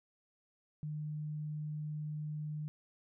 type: tone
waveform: sine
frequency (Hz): 151.5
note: D#3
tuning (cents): -46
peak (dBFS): -37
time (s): 0.83-2.68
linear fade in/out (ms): 0
effects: none